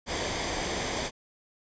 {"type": "noise with comb filter", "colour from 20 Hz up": "pink", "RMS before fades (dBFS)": -31, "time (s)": [0.06, 1.11], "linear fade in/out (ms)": 50, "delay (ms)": 0.73, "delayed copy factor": -0.5, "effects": ["resampled to 16000 Hz"]}